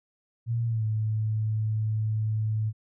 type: tone with pitch glide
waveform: sine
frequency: 116.54 to 108.74 Hz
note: A#2 to A2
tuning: 0 to -20 cents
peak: -24 dBFS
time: 0.46-2.73 s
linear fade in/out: 50 ms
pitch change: -120 cents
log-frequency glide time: 0.66-0.84 s
effects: none